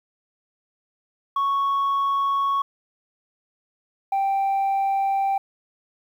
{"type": "tone pair in turn", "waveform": "sine", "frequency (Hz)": [1108.7, 784], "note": ["C#6", "G5"], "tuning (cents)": [0, 0], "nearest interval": "tritone", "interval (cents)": 600, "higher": "first", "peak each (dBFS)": [-17, -17], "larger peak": "neither", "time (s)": [[1.36, 2.62], [4.12, 5.38]], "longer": "neither", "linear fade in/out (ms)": 5, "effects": ["tanh soft clip ceiling -18 dBFS", "9-bit"]}